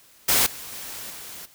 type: noise with level steps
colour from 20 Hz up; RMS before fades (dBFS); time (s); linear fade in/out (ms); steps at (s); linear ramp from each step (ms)
white; -19 / -38 / -36 / -39; 0.28-1.46; 10; 0.46 / 0.72 / 1.1; 5
effects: white hiss -54 dBFS RMS until 1.54 s